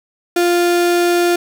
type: tone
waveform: 35% pulse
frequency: 349.2 Hz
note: F4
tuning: in tune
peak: -10 dBFS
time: 0.36-1.36 s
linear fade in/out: 5 ms
effects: none